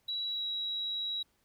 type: tone with pitch glide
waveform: triangle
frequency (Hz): 3907 to 3873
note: B7 to B7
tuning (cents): -19 to -35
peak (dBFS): -29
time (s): 0.08-1.23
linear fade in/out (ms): 10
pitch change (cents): -16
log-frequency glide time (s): 0.26-0.44
effects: tanh soft clip ceiling -31 dBFS + pink hiss -73 dBFS RMS until 1.44 s